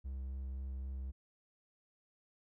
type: tone with vibrato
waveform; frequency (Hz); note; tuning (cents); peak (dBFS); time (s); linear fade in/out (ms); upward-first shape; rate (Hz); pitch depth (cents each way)
triangle; 66.1; C2; +18; -37; 0.04-1.12; 20; sine; 3.8; 13
effects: none